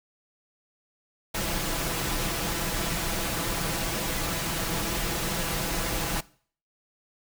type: noise with comb filter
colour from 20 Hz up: pink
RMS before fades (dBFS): -29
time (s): 1.34-6.21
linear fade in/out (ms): 10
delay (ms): 6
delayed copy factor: +0.5
effects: noise-tail reverb RT60 0.5 s tail -21 dB re dry